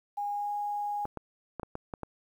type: tone with pitch glide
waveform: sine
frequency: 818 to 824.2 Hz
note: G#5 to G#5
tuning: -26 to -13 cents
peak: -30 dBFS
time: 0.17-1.06 s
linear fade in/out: 10 ms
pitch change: +13 cents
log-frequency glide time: 0.31-0.52 s
type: clicks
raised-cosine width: 1 ms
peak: -22 dBFS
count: 7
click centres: 1.054 / 1.173 / 1.597 / 1.632 / 1.754 / 1.938 / 2.033 s
effects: 10-bit